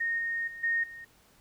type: tone with level steps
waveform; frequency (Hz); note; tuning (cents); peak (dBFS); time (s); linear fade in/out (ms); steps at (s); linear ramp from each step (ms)
sine; 1850; A#6; -14; -27 / -29 / -40 / -25 / -42; 0-1.05; 10; 0.18 / 0.47 / 0.63 / 0.83; 10
effects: pink hiss -62 dBFS RMS until 1.4 s